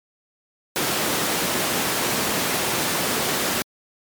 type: high-pass noise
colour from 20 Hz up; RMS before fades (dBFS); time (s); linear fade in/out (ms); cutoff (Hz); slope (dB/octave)
pink; -23; 0.76-3.62; 0; 200; 12
effects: MP3 96 kbps